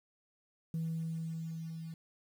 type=tone with level ramp; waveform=sine; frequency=162.8 Hz; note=E3; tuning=21 cents flat; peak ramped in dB=-31 to -41 dBFS; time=0.74-1.94 s; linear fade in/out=2 ms; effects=tanh soft clip ceiling -30 dBFS + 10-bit